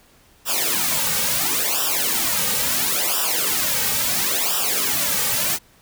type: noise with flanger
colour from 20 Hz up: white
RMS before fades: -21 dBFS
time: 0.45-5.59 s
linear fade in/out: 50 ms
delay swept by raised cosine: 0.46 to 2.96 ms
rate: 0.73 Hz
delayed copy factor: -0.95
effects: pink hiss -54 dBFS RMS until 5.81 s